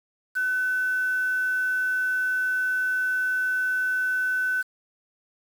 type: tone with quantisation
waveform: sine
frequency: 1509 Hz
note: F#6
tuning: 34 cents sharp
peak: -22 dBFS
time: 0.35-4.63 s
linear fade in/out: 20 ms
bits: 7
effects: none